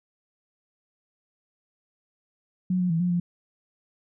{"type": "tone with pitch steps", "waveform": "sine", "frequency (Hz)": [183.1, 180.1, 164.2, 178.1, 174.5], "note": ["F#3", "F#3", "E3", "F3", "F3"], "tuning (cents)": [-18, -46, -6, 34, -1], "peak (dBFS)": -21, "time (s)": [2.7, 3.2], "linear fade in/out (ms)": 5, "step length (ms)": 100, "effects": []}